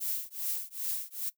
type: noise with tremolo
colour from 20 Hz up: violet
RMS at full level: -31 dBFS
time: 0-1.3 s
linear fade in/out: 20 ms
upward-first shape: triangle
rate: 2.5 Hz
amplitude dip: 100%
effects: noise-tail reverb RT60 0.1 s tail -18 dB re dry